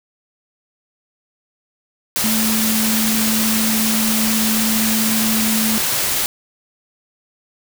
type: tone in noise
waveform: sine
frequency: 220 Hz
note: A3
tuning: in tune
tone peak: -18 dBFS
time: 2.24-5.78 s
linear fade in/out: 0 ms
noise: white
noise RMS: -19 dBFS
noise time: 2.16-6.26 s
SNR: -2 dB
effects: none